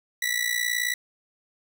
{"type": "tone with amplitude modulation", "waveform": "sawtooth", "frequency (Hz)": 1958, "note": "B6", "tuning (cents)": -15, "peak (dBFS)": -17, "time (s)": [0.22, 0.94], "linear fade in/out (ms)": 5, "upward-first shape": "sine", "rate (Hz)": 58.9, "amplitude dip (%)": 80, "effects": []}